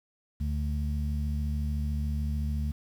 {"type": "harmonic tone", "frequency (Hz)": 73.7, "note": "D2", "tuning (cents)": 7, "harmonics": [1, 2, 3], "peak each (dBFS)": [-28, -36, -37], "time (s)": [0.4, 2.72], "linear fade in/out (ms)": 10, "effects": ["9-bit"]}